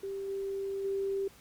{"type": "tone with level steps", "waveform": "sine", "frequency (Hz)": 392, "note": "G4", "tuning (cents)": 0, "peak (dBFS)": [-34, -32, -29], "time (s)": [0.03, 1.28], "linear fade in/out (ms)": 5, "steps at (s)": [0.28, 0.84], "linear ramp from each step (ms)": 10, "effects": ["pink hiss -57 dBFS RMS until 1.4 s", "MP3 96 kbps"]}